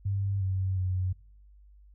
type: tone with pitch steps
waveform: sine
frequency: 98.8 / 94.7 / 92.3 Hz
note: G2 / F#2 / F#2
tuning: +14 / +41 / -4 cents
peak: -26 dBFS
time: 0.05-1.13 s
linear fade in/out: 10 ms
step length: 360 ms
effects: noise-tail reverb RT60 0.6 s tail -23 dB re dry + added 50 Hz sine -52 dBFS peak until 1.94 s